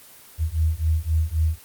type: beating tone pair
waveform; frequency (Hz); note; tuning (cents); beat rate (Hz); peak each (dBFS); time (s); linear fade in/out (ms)
sine; 77.78 / 81.58; D#2 / E2; 0 / -17; 3.8; -22; 0.38-1.59; 50
effects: white hiss -47 dBFS RMS until 1.64 s + Opus 24 kbps